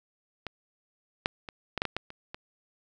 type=clicks; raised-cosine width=0.3 ms; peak=-19 / -9 / -23 / -14 / -10 / -14 / -14 / -27 / -22 dBFS; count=9; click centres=0.467 / 1.259 / 1.488 / 1.777 / 1.819 / 1.853 / 1.966 / 2.104 / 2.345 s; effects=none